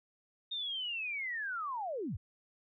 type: linear sweep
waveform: sine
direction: down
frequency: 3697 to 58.27 Hz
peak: -35 dBFS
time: 0.51-2.17 s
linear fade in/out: 10 ms
effects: none